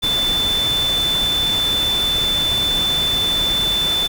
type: tone in noise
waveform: sine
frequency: 3520 Hz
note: A7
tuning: in tune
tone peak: -16 dBFS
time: 0.02-4.08 s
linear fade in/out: 20 ms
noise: pink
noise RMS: -26 dBFS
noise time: 0.02-4.08 s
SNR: +7 dB
effects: none